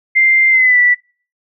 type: tone with pitch glide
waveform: sine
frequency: 2093 to 1964.2 Hz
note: C7 to B6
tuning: 0 to -10 cents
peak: -7 dBFS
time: 0.15-0.95 s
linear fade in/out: 20 ms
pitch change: -110 cents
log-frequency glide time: 0.5-0.79 s
effects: noise-tail reverb RT60 0.4 s tail -23 dB re dry